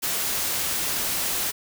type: noise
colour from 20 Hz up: white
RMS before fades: -26 dBFS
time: 0.02-1.52 s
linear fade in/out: 20 ms
effects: none